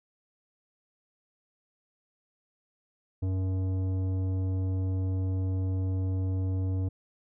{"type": "tone with tanh clipping", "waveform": "sine", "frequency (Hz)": 94, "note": "F#2", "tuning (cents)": 28, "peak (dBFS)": -28, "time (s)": [3.22, 6.89], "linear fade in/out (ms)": 10, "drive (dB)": 12, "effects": []}